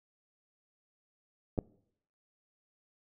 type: clicks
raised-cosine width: 2 ms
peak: -25 / -16 dBFS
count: 2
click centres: 1.578 / 1.588 s
effects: noise-tail reverb RT60 0.7 s tail -23 dB re dry